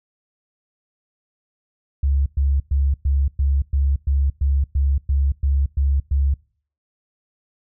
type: tone bursts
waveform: sine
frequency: 69.3 Hz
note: C#2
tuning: in tune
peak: -15 dBFS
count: 13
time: 2.03-6.34 s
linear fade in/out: 5 ms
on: 230 ms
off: 110 ms
effects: noise-tail reverb RT60 0.5 s tail -24 dB re dry